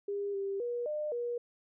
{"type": "tone with pitch steps", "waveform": "sine", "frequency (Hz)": [403.5, 394.1, 480.8, 603, 479.3], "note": ["G#4", "G4", "B4", "D5", "A#4"], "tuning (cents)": [-50, 9, -46, 46, 48], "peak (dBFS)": -32, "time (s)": [0.08, 1.38], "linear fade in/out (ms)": 5, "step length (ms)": 260, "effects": []}